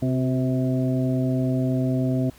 harmonic tone with a mistuned harmonic, 129.5 Hz, C3, 17 cents flat, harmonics 1 / 2 / 3 / 4 / 5, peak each -23 / -23 / -33 / -37 / -31 dBFS, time 0.02-2.3 s, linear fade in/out 5 ms, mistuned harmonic 3, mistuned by -45 cents, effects added 60 Hz sine -52 dBFS peak until 2.38 s + pink hiss -52 dBFS RMS until 2.38 s

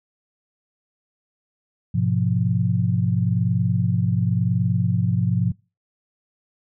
sine chord, F diminished, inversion first, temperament just, 104.77 / 125.72 / 174.61 Hz, Ab2 / Cb3 / F3, +16 / +31 / 0 cents, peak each -22 dBFS, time 1.94-5.52 s, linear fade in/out 10 ms, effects noise-tail reverb RT60 0.3 s tail -25 dB re dry

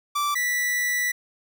45% pulse tone pair in turn, 1167 / 1962.7 Hz, D6 / B6, -11 / -11 cents, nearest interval major sixth, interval 900 cents, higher second, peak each -22 dBFS, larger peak neither, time 0.15-0.35 / 0.35-1.12 s, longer second, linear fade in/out 10 ms, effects none

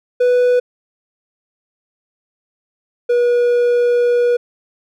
triangle tone pair in turn, 493.9 / 483.2 Hz, B4 / B4, 0 / -38 cents, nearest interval unison, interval 38 cents, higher first, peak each -8 / -9 dBFS, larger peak first, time 0.2-0.6 / 3.09-4.37 s, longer second, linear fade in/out 10 ms, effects none

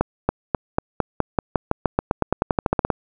accelerating click train, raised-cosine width 1 ms, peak -3 dBFS, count 22, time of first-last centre 0.01-2.902 s, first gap 280 ms, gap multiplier 0.92, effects none

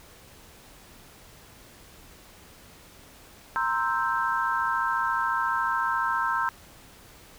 sine chord, C dominant seventh, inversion third, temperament equal, 932.3 / 1046.5 / 1318.5 / 1568 Hz, Bb5 / C6 / E6 / G6, 0 / 0 / 0 / 0 cents, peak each -29 dBFS, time 3.56-6.49 s, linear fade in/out 0 ms, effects pink hiss -51 dBFS RMS until 7.38 s

